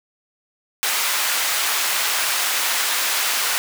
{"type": "high-pass noise", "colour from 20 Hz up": "pink", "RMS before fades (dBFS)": -21, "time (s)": [0.83, 3.58], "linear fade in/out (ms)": 0, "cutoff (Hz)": 1200, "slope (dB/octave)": 12, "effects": []}